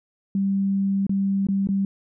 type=tone with dropouts; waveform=sine; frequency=196 Hz; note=G3; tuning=in tune; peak=-19 dBFS; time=0.35-1.85 s; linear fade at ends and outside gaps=2 ms; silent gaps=1.067-1.094 / 1.469-1.486 / 1.672-1.688 s; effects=none